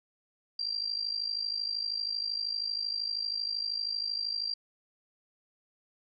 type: tone with amplitude modulation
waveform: sine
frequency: 4728 Hz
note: D8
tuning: 11 cents sharp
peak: -27 dBFS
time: 0.59-4.54 s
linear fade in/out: 5 ms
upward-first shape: sine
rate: 52.8 Hz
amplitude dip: 80%
effects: none